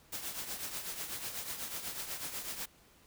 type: noise with tremolo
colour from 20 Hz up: white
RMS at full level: -38 dBFS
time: 0.12-2.66 s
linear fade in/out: 10 ms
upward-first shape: triangle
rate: 8.1 Hz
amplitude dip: 65%
effects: pink hiss -63 dBFS RMS until 3.06 s